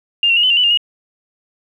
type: tone with pitch steps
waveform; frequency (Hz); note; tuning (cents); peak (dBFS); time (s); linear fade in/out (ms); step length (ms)
sine; 2807 / 2729 / 2865 / 3026 / 2790 / 2975 / 2813 / 2879; F7 / F7 / F7 / F#7 / F7 / F#7 / F7 / F#7; +8 / -41 / +44 / +38 / -2 / +9 / +12 / -48; -10; 0.23-0.774; 2; 68
effects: 8-bit